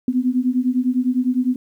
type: beating tone pair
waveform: sine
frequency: 247.1 / 257 Hz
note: B3 / C4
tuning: +1 / -31 cents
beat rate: 9.9 Hz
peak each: -19 dBFS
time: 0.08-1.56 s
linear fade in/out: 2 ms
effects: 9-bit